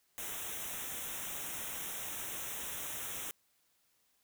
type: band-stop noise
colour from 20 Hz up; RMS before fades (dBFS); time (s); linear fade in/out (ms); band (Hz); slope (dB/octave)
white; -41; 0.18-3.31; 0; 3800 to 5600; 96
effects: white hiss -74 dBFS RMS until 4.23 s